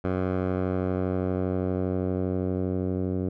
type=tone with low-pass filter sweep; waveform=10% pulse; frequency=92.5 Hz; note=F#2; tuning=in tune; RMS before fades=-27 dBFS; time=0.04-3.29 s; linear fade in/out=5 ms; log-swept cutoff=1300 to 390 Hz; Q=0.82; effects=none